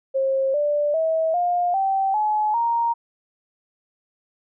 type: tone with pitch steps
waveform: sine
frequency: 536 / 587.9 / 644.8 / 707.3 / 775.7 / 850.8 / 933.2 Hz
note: C5 / D5 / E5 / F5 / G5 / G#5 / A#5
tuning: +42 / +2 / -38 / +22 / -18 / +42 / +2 cents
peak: -18 dBFS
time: 0.14-2.94 s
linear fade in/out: 20 ms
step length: 400 ms
effects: none